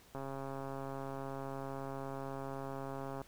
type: click train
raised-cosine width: 1 ms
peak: -29 dBFS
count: 418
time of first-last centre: 0.15-3.216 s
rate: 136 Hz
effects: pink hiss -62 dBFS RMS until 3.27 s